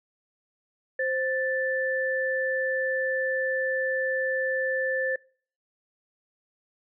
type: tone pair together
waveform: sine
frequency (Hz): 523.3 / 1760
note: C5 / A6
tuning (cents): 0 / 0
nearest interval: octave + major sixth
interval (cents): 2100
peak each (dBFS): -27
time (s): 0.99-5.16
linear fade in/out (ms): 5
effects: noise-tail reverb RT60 0.5 s tail -25 dB re dry